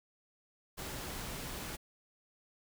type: noise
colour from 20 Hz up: pink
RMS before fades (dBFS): -42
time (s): 0.77-1.77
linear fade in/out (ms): 20
effects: none